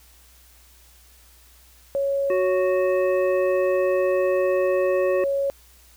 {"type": "tone", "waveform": "sine", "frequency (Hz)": 554.4, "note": "C#5", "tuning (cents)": 0, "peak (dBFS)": -20, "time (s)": [1.95, 5.5], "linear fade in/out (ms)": 0}
{"type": "harmonic tone", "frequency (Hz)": 370, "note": "F#4", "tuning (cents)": 0, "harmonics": [1, 3, 5, 7], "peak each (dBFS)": [-22, -33, -35, -38], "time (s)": [2.3, 5.24], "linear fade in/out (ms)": 2}
{"effects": ["added 60 Hz sine -53 dBFS peak until 5.96 s", "white hiss -54 dBFS RMS until 5.96 s"]}